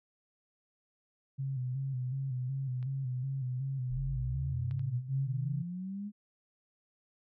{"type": "tone with vibrato", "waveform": "sine", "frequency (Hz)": 130.81, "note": "C3", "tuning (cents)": 0, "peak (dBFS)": -32, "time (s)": [1.38, 5.63], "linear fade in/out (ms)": 20, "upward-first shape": "square", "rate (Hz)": 2.7, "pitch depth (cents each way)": 62}
{"type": "clicks", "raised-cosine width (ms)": 0.3, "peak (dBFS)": [-40, -37, -43], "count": 3, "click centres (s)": [2.828, 4.711, 4.794]}
{"type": "linear sweep", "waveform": "sine", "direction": "up", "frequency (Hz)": [32.22, 210], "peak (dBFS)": -36, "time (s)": [3.89, 6.12], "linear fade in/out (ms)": 50}
{"effects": []}